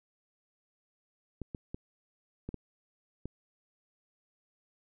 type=clicks; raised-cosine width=3 ms; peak=-25 dBFS; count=6; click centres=1.417 / 1.548 / 1.745 / 2.49 / 2.543 / 3.256 s; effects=none